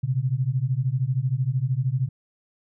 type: beating tone pair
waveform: sine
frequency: 123.2 / 136.2 Hz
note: B2 / C#3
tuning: -4 / -30 cents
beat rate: 13 Hz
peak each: -24 dBFS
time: 0.03-2.09 s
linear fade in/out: 10 ms
effects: none